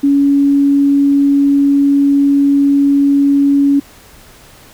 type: tone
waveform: sine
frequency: 281 Hz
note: C#4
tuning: 24 cents sharp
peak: -7 dBFS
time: 0.03-3.8 s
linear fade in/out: 10 ms
effects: pink hiss -41 dBFS RMS until 4.73 s